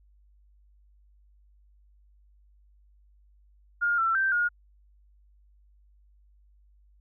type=tone with pitch steps; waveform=sine; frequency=1416 / 1342 / 1562 / 1431 Hz; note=F6 / E6 / G6 / F6; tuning=+23 / +31 / -7 / +42 cents; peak=-22 dBFS; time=3.81-4.49 s; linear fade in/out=20 ms; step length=170 ms; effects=added 50 Hz sine -57 dBFS peak until 7 s